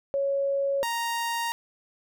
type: tone pair in turn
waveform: sine / sawtooth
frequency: 554.4 / 932.4 Hz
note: C#5 / A#5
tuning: 0 / 0 cents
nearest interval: major sixth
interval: 900 cents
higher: second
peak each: -23 dBFS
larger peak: neither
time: 0.14-0.83 / 0.83-1.52 s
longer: neither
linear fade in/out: 0 ms
effects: none